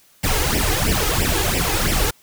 pink noise with flanger, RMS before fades -19 dBFS, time 0.23-2.11 s, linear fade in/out 10 ms, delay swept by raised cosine 0.37 to 2.47 ms, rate 3 Hz, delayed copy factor +0.85, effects white hiss -54 dBFS RMS until 2.22 s

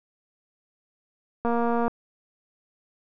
click train, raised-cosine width 1 ms, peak -13 dBFS, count 102, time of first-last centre 1.45-1.88 s, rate 235 Hz, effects none

